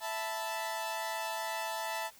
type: chord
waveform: sawtooth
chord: E suspended fourth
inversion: none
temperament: equal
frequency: 659.3 / 880 / 987.8 Hz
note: E5 / A5 / B5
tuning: 0 / 0 / 0 cents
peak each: -36 / -33 / -39 dBFS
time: 0-2.11 s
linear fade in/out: 50 ms
effects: white hiss -58 dBFS RMS until 2.19 s